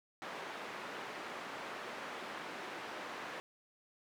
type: band-pass noise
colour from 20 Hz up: white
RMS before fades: -45 dBFS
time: 0.22-3.4 s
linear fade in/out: 0 ms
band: 250 to 1700 Hz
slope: 12 dB/octave
effects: none